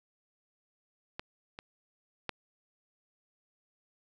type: clicks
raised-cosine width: 0.3 ms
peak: -21 / -26 / -17 dBFS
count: 3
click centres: 1.195 / 1.589 / 2.293 s
effects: none